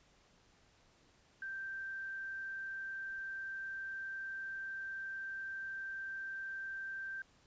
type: tone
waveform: sine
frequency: 1568 Hz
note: G6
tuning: in tune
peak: -40 dBFS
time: 1.42-7.22 s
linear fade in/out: 2 ms
effects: pink hiss -68 dBFS RMS until 7.46 s + resampled to 16000 Hz